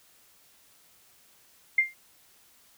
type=tone with exponential decay; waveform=sine; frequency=2105 Hz; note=C7; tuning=10 cents sharp; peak=-15 dBFS; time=1.78-1.94 s; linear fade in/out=5 ms; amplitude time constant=34 ms; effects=white hiss -60 dBFS RMS until 2.77 s